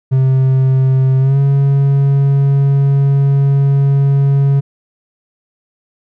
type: tone with pitch glide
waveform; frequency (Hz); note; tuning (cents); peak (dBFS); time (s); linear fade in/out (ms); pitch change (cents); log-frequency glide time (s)
triangle; 132 to 138.88; C3 to C#3; +16 to +4; -6; 0.11-4.61; 20; +88; 1.19-1.38
effects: none